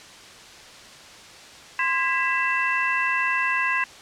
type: tone cluster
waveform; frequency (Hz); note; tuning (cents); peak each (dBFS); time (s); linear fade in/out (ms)
sine; 1039 / 1635 / 1981 / 2668; C6 / G#6 / B6 / E7; -12 / -28 / +5 / +20; -26; 1.79-3.84; 2
effects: white hiss -44 dBFS RMS until 4.01 s + low-pass 6000 Hz 12 dB/octave